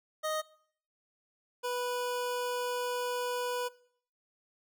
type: tone pair in turn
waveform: 25% pulse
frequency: 622.3 / 492.1 Hz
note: D#5 / B4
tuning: 0 / -6 cents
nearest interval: major third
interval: 406 cents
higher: first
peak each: -27 / -28 dBFS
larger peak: first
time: 0.23-0.42 / 1.63-3.69 s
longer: second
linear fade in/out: 20 ms
effects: noise-tail reverb RT60 0.6 s tail -21 dB re dry